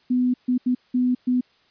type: tone bursts at uneven times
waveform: sine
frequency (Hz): 249.9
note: B3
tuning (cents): +21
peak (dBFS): -17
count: 5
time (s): 0.1-0.34 / 0.48-0.58 / 0.66-0.75 / 0.94-1.15 / 1.27-1.41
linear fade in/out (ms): 10
effects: white hiss -60 dBFS RMS until 1.7 s + resampled to 11025 Hz